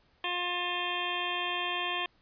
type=harmonic tone with a mistuned harmonic; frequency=354.6 Hz; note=F4; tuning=26 cents sharp; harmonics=1 / 2 / 3 / 5 / 6 / 7 / 8 / 9 / 10; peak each=-41 / -39 / -36 / -38 / -46 / -39 / -40 / -36 / -43 dBFS; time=0.24-2.06 s; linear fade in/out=2 ms; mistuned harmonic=8; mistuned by=-78 cents; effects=pink hiss -67 dBFS RMS until 2.21 s + resampled to 11025 Hz